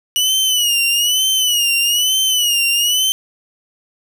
sawtooth tone with vibrato, 2927 Hz, F#7, 19 cents flat, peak -10 dBFS, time 0.16-3.12 s, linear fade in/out 0 ms, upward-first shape sine, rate 1.1 Hz, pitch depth 97 cents each way, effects none

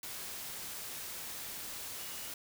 sine tone in noise, 2900 Hz, F#7, 35 cents flat, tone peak -54 dBFS, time 2-2.29 s, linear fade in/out 2 ms, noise white, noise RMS -43 dBFS, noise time 0.03-2.34 s, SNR -14 dB, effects none

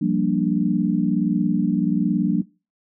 sine chord, G minor seventh, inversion third, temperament equal, 174.61 / 196 / 233.1 / 293.7 Hz, F3 / G3 / Bb3 / D4, 0 / 0 / 0 / 0 cents, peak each -23 dBFS, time 0.01-2.42 s, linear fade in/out 10 ms, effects noise-tail reverb RT60 0.3 s tail -21 dB re dry

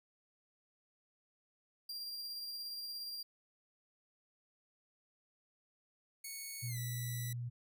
45% pulse tone with tremolo, 4761 Hz, D8, 23 cents sharp, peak -40 dBFS, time 1.89-3.23 s, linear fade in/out 5 ms, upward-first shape sine, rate 17 Hz, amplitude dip 25%
5% pulse tone with pitch glide, 2217 to 1963.7 Hz, C#7 to B6, 0 to -10 cents, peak -34 dBFS, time 6.24-7.33 s, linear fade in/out 5 ms, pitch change -210 cents, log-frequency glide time 6.67-6.78 s
sine tone, 120.7 Hz, B2, 39 cents flat, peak -38 dBFS, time 6.62-7.5 s, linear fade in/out 20 ms
effects none

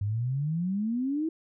sine exponential sweep, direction up, 98 to 329.6 Hz, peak -26 dBFS, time 0.01-1.29 s, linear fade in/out 5 ms, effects none

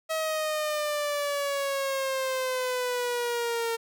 sawtooth exponential sweep, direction down, 641 to 457.1 Hz, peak -23 dBFS, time 0.09-3.77 s, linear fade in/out 20 ms, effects none

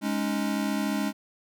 square chord, Ab suspended fourth, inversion none, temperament equal, 207.7 / 277.2 / 311.1 Hz, Ab3 / Db4 / Eb4, 0 / 0 / 0 cents, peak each -29 / -31 / -34 dBFS, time 0.01-1.13 s, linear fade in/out 50 ms, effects none

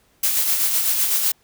blue noise with tremolo, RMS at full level -18 dBFS, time 0.23-1.32 s, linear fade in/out 5 ms, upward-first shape sine, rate 7.9 Hz, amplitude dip 40%, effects pink hiss -60 dBFS RMS until 1.43 s

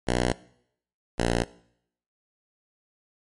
5% pulse tone pair in turn, 61 / 58.64 Hz, B1 / A#1, -21 / +11 cents, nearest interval minor second, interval 68 cents, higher first, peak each -11 dBFS, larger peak neither, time 0.07-0.33 / 1.18-1.44 s, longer neither, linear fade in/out 10 ms, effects noise-tail reverb RT60 0.7 s tail -21 dB re dry + MP3 48 kbps

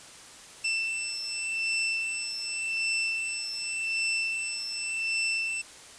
sawtooth beating tone pair, 2671 / 2671.87 Hz, E7 / E7, +22 / +23 cents, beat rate 0.87 Hz, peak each -27 / -29 dBFS, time 0.64-5.62 s, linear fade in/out 10 ms, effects white hiss -48 dBFS RMS until 5.98 s + resampled to 22050 Hz

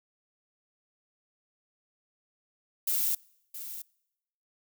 violet noise with echo, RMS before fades -28 dBFS, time 2.87-3.15 s, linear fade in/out 5 ms, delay 670 ms, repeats 1, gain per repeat -12 dB, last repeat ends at 3.82 s, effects noise-tail reverb RT60 0.9 s tail -26 dB re dry

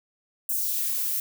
violet noise with high-pass filter sweep, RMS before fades -27 dBFS, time 0.49-1.2 s, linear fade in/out 2 ms, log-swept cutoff 9700 to 280 Hz, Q 1.2, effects none

